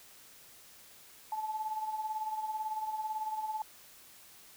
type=tone with tremolo; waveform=sine; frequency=867 Hz; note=A5; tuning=26 cents flat; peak=-31 dBFS; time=1.32-3.62 s; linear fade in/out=2 ms; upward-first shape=sine; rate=18 Hz; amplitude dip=60%; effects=white hiss -56 dBFS RMS until 4.56 s